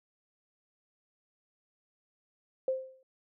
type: tone with exponential decay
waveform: sine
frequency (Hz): 523.3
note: C5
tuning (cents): 0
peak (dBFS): -24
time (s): 2.68-3.03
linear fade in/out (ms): 2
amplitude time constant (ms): 74
effects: none